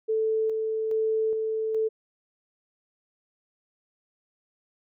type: tone with tremolo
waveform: sine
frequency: 440 Hz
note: A4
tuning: in tune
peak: -22 dBFS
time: 0.08-1.89 s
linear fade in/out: 20 ms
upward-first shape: square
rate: 1.2 Hz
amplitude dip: 30%
effects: none